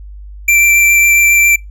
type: tone with vibrato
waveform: square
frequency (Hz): 2349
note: D7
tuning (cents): 0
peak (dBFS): -7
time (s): 0.48-1.56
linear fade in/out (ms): 5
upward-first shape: triangle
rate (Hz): 7.3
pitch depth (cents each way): 10
effects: noise-tail reverb RT60 0.2 s tail -26 dB re dry + added 50 Hz sine -28 dBFS peak until 1.7 s